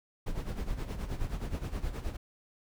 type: noise with tremolo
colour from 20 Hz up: brown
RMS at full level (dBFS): -32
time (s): 0.26-2.17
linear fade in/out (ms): 10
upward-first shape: sine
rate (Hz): 9.5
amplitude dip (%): 70
effects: none